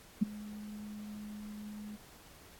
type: tone with ADSR envelope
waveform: sine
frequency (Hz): 210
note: G#3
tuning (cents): +19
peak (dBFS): -21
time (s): 0.21-1.97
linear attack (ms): 16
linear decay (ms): 13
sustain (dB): -21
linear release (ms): 20
effects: pink hiss -57 dBFS RMS until 2.59 s + AAC 64 kbps